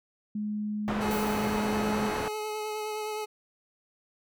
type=tone; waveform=sine; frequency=210.3 Hz; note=G#3; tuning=22 cents sharp; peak=-29 dBFS; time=0.35-2.1 s; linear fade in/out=5 ms
type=low-pass noise; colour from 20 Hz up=white; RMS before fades=-33 dBFS; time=0.88-2.28 s; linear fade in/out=0 ms; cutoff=1100 Hz; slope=12 dB/octave
type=tone with vibrato; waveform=25% pulse; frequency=427.3 Hz; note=G#4; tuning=49 cents sharp; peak=-28 dBFS; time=1-3.26 s; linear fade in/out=20 ms; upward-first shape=sine; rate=9.7 Hz; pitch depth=18 cents each way
type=noise with exponential decay; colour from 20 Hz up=blue; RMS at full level=-39 dBFS; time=1.11-2.31 s; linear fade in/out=0 ms; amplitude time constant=260 ms
effects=none